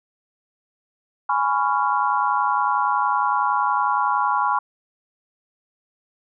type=chord; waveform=sine; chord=C# dominant seventh; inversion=second; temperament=just; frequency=831.5 / 997.9 / 1108.7 / 1385.9 Hz; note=G#5 / B5 / C#6 / E#6; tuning=+2 / +18 / 0 / -14 cents; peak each=-23 / -22 / -23 / -26 dBFS; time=1.29-4.59 s; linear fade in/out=5 ms; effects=none